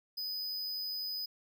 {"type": "tone", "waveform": "square", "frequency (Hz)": 4996, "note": "D#8", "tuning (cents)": 6, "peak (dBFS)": -36, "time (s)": [0.17, 1.26], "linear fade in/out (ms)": 10, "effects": []}